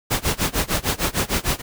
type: noise with tremolo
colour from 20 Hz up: pink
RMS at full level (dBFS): -19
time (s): 0.1-1.62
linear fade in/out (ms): 20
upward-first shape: sine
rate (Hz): 6.6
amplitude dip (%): 95
effects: none